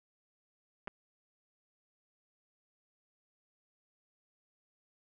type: clicks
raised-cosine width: 0.5 ms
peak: -26 dBFS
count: 2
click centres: 0.874 / 0.879 s
effects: none